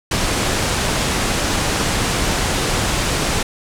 pink low-pass noise, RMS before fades -19 dBFS, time 0.11-3.43 s, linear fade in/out 5 ms, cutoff 9700 Hz, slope 24 dB/octave, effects none

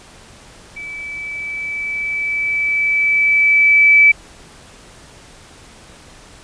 sine tone with level ramp, 2306 Hz, D7, 32 cents flat, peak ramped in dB -27 to -5 dBFS, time 0.76-4.12 s, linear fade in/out 10 ms, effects pink hiss -42 dBFS RMS until 6.43 s + resampled to 22050 Hz

